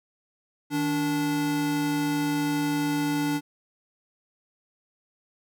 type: tone pair together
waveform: square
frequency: 155.56 / 290.5 Hz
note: D#3 / D4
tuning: 0 / -19 cents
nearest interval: major seventh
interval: 1081 cents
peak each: -33 / -25 dBFS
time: 0.7-3.41 s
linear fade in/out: 50 ms
effects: none